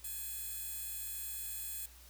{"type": "tone with high-pass filter", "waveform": "15% pulse", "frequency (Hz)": 841, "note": "G#5", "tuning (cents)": 22, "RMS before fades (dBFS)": -42, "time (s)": [0.04, 1.86], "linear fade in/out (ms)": 5, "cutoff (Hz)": 11000, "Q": 0.55, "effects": ["added 60 Hz sine -57 dBFS peak until 2.09 s", "white hiss -59 dBFS RMS until 2.09 s"]}